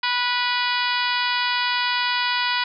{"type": "harmonic tone with a mistuned harmonic", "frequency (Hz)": 490.5, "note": "B4", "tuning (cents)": -12, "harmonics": [2, 3, 4, 5, 6, 7, 8, 9, 10], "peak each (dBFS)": [-25, -27, -28, -29, -30, -30, -31, -32, -32], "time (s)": [0.03, 2.64], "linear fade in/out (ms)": 5, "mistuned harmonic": 7, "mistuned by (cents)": -23, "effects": []}